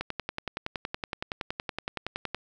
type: click train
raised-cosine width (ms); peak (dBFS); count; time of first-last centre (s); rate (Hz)
0.3; -15; 26; 0.01-2.346; 10.7
effects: none